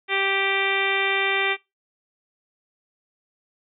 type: harmonic tone with a mistuned harmonic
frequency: 391.1 Hz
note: G4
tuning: 4 cents flat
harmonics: 1 / 2 / 3 / 4 / 5 / 6 / 7 / 8 / 9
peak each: -28 / -30 / -31 / -31 / -26 / -26 / -32 / -32 / -32 dBFS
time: 0.08-1.57 s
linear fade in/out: 50 ms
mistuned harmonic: 9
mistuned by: +34 cents
effects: noise-tail reverb RT60 0.2 s tail -20 dB re dry